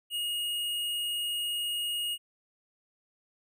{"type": "tone with tanh clipping", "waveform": "sine", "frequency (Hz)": 2869, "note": "F7", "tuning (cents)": 46, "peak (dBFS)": -31, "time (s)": [0.1, 2.18], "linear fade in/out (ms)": 50, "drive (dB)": 17, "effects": []}